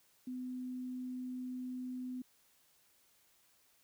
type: tone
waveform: sine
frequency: 252.9 Hz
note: B3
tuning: 41 cents sharp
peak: -39 dBFS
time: 0.27-2.22 s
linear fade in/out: 5 ms
effects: white hiss -70 dBFS RMS until 3.83 s